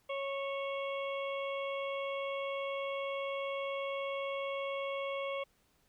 harmonic tone, 551 Hz, C#5, 11 cents flat, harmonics 1 / 2 / 4 / 5 / 6, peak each -36 / -42 / -44 / -48 / -49 dBFS, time 0.09-5.44 s, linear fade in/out 10 ms, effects pink hiss -72 dBFS RMS until 5.88 s

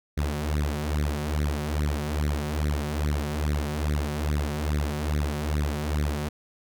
sawtooth tone with flanger, 74.2 Hz, D2, 18 cents sharp, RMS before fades -27 dBFS, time 0.17-6.29 s, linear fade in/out 10 ms, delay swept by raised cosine 0.49 to 5.49 ms, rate 2.4 Hz, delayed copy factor +0.9, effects none

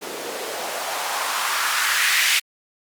blue noise with band-pass filter sweep, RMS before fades -23 dBFS, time 0.01-2.4 s, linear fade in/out 20 ms, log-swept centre 350 to 2300 Hz, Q 2.1, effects Opus 48 kbps

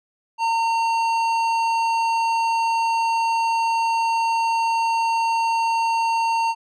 sine tone with tanh clipping, 913 Hz, A#5, 36 cents flat, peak -20 dBFS, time 0.38-6.55 s, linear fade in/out 50 ms, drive 13 dB, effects none

